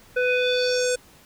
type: tone with low-pass filter sweep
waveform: square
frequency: 498.7 Hz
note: B4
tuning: 17 cents sharp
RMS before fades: -22 dBFS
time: 0.16-0.96 s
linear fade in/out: 10 ms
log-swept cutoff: 1900 to 8300 Hz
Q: 4.3
effects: pink hiss -52 dBFS RMS until 1.25 s